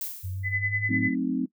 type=noise with exponential decay; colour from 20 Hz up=violet; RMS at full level=-30 dBFS; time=0.01-0.57 s; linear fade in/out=1 ms; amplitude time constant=120 ms
type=exponential sweep; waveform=sine; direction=up; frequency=92.5 to 109.9 Hz; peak=-30 dBFS; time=0.23-1.09 s; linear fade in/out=20 ms
type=tone with tremolo; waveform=sine; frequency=2011 Hz; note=B6; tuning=31 cents sharp; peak=-23 dBFS; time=0.43-1.15 s; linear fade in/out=50 ms; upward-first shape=sine; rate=10 Hz; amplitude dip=80%
type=chord; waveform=sine; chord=F# diminished seventh; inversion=none; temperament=equal with one note detuned; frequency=183.51 / 220 / 261.6 / 311.1 Hz; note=F#3 / A3 / C4 / Eb4; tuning=-14 / 0 / 0 / 0 cents; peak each=-32 / -32 / -26 / -32 dBFS; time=0.89-1.46 s; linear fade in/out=10 ms
effects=noise-tail reverb RT60 0.1 s tail -19 dB re dry